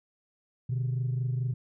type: tone pair together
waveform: sine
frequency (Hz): 123.9 / 148.56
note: B2 / D3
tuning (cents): +6 / +20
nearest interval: minor third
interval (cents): 314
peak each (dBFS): -26 / -33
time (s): 0.69-1.54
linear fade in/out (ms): 10
effects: tanh soft clip ceiling -23 dBFS